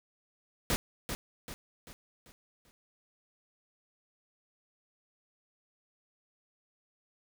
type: noise with echo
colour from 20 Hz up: pink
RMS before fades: -29 dBFS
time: 0.7-0.76 s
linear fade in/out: 0 ms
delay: 390 ms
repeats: 5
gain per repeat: -7 dB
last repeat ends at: 2.71 s
effects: none